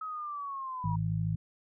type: linear sweep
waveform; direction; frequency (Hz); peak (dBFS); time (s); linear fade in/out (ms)
sine; down; 1282 to 953; -35; 0.01-0.96; 5
type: harmonic tone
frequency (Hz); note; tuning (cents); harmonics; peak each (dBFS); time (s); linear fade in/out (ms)
53.4; G#1; +49; 1 / 2 / 3; -42 / -31 / -31; 0.84-1.36; 5
effects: none